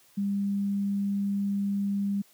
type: tone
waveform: sine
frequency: 200 Hz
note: G3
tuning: 35 cents sharp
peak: -25 dBFS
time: 0.17-2.22 s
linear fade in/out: 10 ms
effects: white hiss -60 dBFS RMS until 2.33 s + high-pass 80 Hz 12 dB/octave